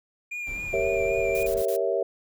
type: tone with vibrato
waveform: triangle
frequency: 2400 Hz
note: D7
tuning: 37 cents sharp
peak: -29 dBFS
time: 0.31-1.47 s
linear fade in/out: 10 ms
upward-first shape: triangle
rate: 3.8 Hz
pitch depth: 37 cents each way
type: noise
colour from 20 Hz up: brown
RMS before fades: -39 dBFS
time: 0.47-1.62 s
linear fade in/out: 0 ms
type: chord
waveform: sine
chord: G diminished seventh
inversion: none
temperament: equal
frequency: 392 / 466.2 / 554.4 / 659.3 Hz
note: G4 / Bb4 / Db5 / Fb5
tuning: 0 / 0 / 0 / 0 cents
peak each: -28 dBFS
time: 0.73-2.03 s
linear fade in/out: 5 ms
type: noise bursts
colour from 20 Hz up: blue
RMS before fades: -38 dBFS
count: 4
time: 1.35-1.763 s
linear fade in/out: 0 ms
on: 80 ms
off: 31 ms
effects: none